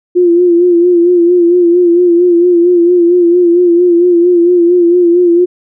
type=tone with vibrato; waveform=sine; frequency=349.2 Hz; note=F4; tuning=in tune; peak=-4 dBFS; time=0.15-5.46 s; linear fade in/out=20 ms; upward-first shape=sine; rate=4.4 Hz; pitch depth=51 cents each way; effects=none